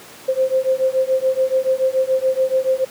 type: beating tone pair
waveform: sine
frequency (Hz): 520 / 527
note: C5 / C5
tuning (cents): -11 / +12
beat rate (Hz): 7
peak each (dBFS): -18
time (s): 0.28-2.85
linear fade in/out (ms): 10
effects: pink hiss -40 dBFS RMS until 2.9 s + high-pass 200 Hz 12 dB/octave